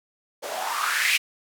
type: noise with band-pass filter sweep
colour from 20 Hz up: blue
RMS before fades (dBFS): -25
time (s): 0.42-1.18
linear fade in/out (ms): 20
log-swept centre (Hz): 510 to 2600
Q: 4.7
effects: none